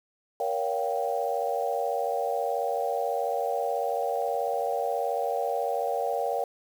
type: chord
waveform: sine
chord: G half-diminished seventh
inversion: first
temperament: just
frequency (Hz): 470.4 / 564.5 / 705.6 / 784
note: Bb4 / Db5 / F5 / G5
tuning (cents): +16 / +31 / +18 / 0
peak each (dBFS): -31 / -31 / -31 / -31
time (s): 0.4-6.44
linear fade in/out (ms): 2
effects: 8-bit